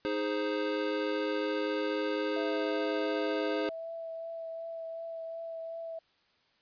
square chord, Ab major, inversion second, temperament equal, 311.1 / 415.3 / 523.3 Hz, Eb4 / Ab4 / C5, 0 / 0 / 0 cents, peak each -35 dBFS, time 0.05-3.69 s, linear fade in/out 0 ms
sine tone with vibrato, 659.3 Hz, E5, in tune, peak -37 dBFS, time 2.36-5.99 s, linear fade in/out 5 ms, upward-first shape triangle, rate 2.7 Hz, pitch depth 15 cents each way
effects white hiss -69 dBFS RMS until 6.61 s + resampled to 11025 Hz

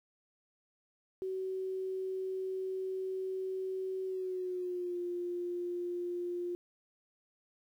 sine tone with pitch glide, 377.6 to 352.3 Hz, F#4 to F4, +35 to +15 cents, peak -34 dBFS, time 1.22-6.55 s, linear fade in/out 0 ms, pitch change -120 cents, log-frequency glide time 4.05-4.98 s, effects 11-bit

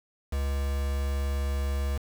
triangle tone with quantisation, 69.3 Hz, C#2, in tune, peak -24 dBFS, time 0.32-1.98 s, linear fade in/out 10 ms, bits 6, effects none

